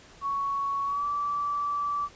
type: tone with pitch glide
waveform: sine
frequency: 1114 to 1158.6 Hz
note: C#6 to D6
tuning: +8 to -24 cents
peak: -26 dBFS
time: 0.21-2.09 s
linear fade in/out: 50 ms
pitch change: +68 cents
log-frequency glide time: 0.85-1.05 s
effects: pink hiss -52 dBFS RMS until 2.15 s + resampled to 16000 Hz